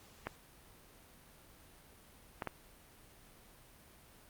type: clicks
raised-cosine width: 0.5 ms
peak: -22 dBFS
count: 3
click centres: 0.27 / 2.422 / 2.473 s
effects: pink hiss -60 dBFS RMS until 4.29 s + Opus 48 kbps